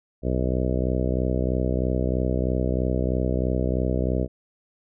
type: harmonic tone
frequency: 63.1 Hz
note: B1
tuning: 38 cents sharp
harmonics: 1 / 2 / 3 / 4 / 5 / 6 / 7 / 8 / 9 / 10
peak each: -25 / -28 / -30 / -31 / -32 / -33 / -33 / -34 / -35 / -35 dBFS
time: 0.22-4.28 s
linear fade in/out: 50 ms
effects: none